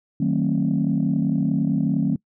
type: chord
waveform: sine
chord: D# diminished seventh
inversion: none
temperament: just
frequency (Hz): 155.56 / 186.68 / 224 / 268.8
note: D#3 / F#3 / A3 / C4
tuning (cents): 0 / +16 / +31 / +47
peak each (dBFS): -23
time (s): 0.2-2.16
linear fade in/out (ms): 5
effects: noise-tail reverb RT60 0.1 s tail -25 dB re dry + tanh soft clip ceiling -11 dBFS